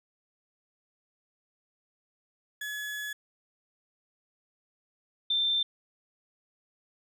35% pulse / sine tone pair in turn, 1700 / 3569 Hz, G#6 / A7, +40 / +24 cents, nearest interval octave + minor second, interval 1284 cents, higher second, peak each -32 / -24 dBFS, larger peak second, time 2.61-3.13 / 5.3-5.63 s, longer first, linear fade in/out 5 ms, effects none

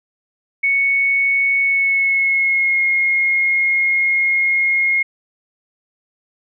sine tone with pitch glide, 2217 to 2149 Hz, C#7 to C7, 0 to +46 cents, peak -13 dBFS, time 0.63-5.03 s, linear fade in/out 10 ms, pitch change -54 cents, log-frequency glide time 1.6-2.83 s, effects none

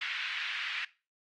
pink band-pass noise, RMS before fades -36 dBFS, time 0.01-0.85 s, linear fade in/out 5 ms, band 1700 to 3200 Hz, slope 24 dB/octave, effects noise-tail reverb RT60 0.3 s tail -18 dB re dry + Opus 32 kbps

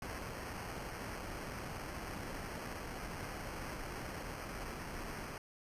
pink noise with sample-and-hold, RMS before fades -44 dBFS, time 0.02-5.38 s, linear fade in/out 2 ms, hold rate 3675 Hz, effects resampled to 32000 Hz

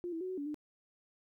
sine tone with pitch steps, 351.8 / 327.4 / 369.8 / 372.7 / 286.6 / 299.5 Hz, F4 / E4 / F#4 / F#4 / D4 / D4, +13 / -12 / -1 / +13 / -42 / +34 cents, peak -36 dBFS, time 0.04-0.544 s, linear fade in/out 0 ms, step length 84 ms, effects 13-bit

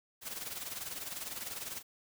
white noise with tremolo, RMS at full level -39 dBFS, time 0.21-1.83 s, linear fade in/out 50 ms, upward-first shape sine, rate 20 Hz, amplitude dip 65%, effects none

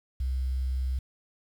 sine tone, 64.6 Hz, C2, 21 cents flat, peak -26 dBFS, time 0.2-0.99 s, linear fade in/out 5 ms, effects 9-bit

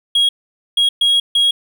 triangle tone bursts at uneven times, 3298 Hz, G#7, 13 cents flat, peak -9 dBFS, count 4, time 0.15-0.29 / 0.77-0.89 / 1.01-1.2 / 1.35-1.51 s, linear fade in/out 5 ms, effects none

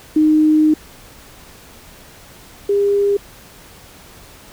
sine tone pair in turn, 308.5 / 403.3 Hz, D#4 / G4, -15 / +49 cents, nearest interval perfect fourth, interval 464 cents, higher second, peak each -9 / -12 dBFS, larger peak first, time 0.16-0.74 / 2.69-3.17 s, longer first, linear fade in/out 5 ms, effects pink hiss -42 dBFS RMS until 4.52 s

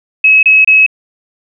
sine tone bursts, 2568 Hz, E7, 46 cents flat, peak -3 dBFS, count 3, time 0.24-0.864 s, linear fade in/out 5 ms, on 190 ms, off 27 ms, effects none

